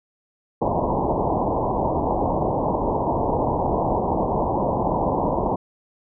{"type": "low-pass noise", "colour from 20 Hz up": "white", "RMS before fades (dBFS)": -22, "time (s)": [0.61, 5.56], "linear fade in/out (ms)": 10, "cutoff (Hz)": 1000, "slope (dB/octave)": 96, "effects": []}